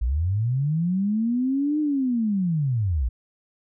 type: linear two-way sweep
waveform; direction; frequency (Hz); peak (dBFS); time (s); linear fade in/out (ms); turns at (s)
sine; up then down; 53.3 to 307 to 53.3; -20; 0.01-3.09; 10; 1.8
effects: none